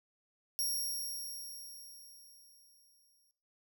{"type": "tone with exponential decay", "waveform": "10% pulse", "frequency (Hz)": 5588, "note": "F8", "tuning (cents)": 0, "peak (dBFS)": -25, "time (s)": [0.59, 3.31], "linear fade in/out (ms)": 0, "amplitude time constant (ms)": 590, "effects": ["noise-tail reverb RT60 0.5 s tail -19 dB re dry"]}